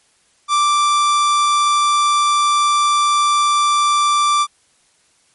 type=tone; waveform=45% pulse; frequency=1174.7 Hz; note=D6; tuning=in tune; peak=-12 dBFS; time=0.48-4.47 s; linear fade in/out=50 ms; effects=white hiss -57 dBFS RMS until 5.34 s + MP3 48 kbps